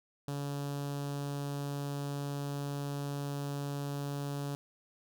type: tone with notch filter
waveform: sawtooth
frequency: 142.1 Hz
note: C#3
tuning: 43 cents sharp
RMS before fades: -37 dBFS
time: 0.28-4.55 s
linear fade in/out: 0 ms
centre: 2100 Hz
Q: 1.3
effects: none